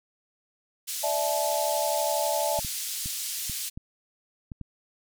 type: band-pass noise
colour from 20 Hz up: white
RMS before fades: -33 dBFS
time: 0.87-3.7 s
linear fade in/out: 20 ms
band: 3500 to 12000 Hz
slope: 12 dB/octave
type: chord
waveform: sine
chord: D suspended second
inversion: none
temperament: equal with one note detuned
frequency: 587.3 / 659.3 / 866.9 Hz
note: D5 / E5 / A5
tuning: 0 / 0 / -26 cents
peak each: -29 dBFS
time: 1.03-2.6 s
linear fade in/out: 10 ms
type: clicks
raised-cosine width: 5 ms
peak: -25 dBFS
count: 7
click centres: 2.59 / 2.648 / 3.059 / 3.497 / 3.775 / 4.518 / 4.613 s
effects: none